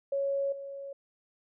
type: tone with level steps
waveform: sine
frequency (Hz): 554.4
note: C#5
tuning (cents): 0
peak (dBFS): -27 / -38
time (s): 0.12-0.93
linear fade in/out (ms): 5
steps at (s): 0.52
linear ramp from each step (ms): 5
effects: none